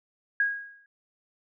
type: tone with exponential decay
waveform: sine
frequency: 1642 Hz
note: G#6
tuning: 20 cents flat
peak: -19 dBFS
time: 0.4-0.86 s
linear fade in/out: 2 ms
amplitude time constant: 99 ms
effects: none